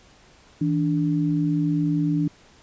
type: tone pair together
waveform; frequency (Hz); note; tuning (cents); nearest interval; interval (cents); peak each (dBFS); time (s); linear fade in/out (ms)
sine; 161.94 / 291.9; E3 / D4; -30 / -10; minor seventh; 1020; -22; 0.61-2.28; 5
effects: pink hiss -53 dBFS RMS until 2.62 s + resampled to 16000 Hz